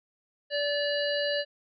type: harmonic tone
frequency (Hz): 579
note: D5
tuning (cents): -25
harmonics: 1 / 3 / 5 / 7 / 8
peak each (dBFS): -28 / -33 / -35 / -36 / -37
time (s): 0.5-1.45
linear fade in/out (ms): 50
effects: none